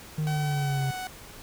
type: exponential sweep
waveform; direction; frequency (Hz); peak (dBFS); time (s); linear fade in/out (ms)
triangle; down; 155.56 to 133.3; -23; 0.18-0.91; 5
type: tone with pitch glide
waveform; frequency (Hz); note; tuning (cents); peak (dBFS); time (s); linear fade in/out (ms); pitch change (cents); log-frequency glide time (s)
sawtooth; 761 to 742.8; F#5 to F#5; +48 to +7; -29; 0.27-1.07; 0; -41; 0.59-0.89
effects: pink hiss -46 dBFS RMS until 1.42 s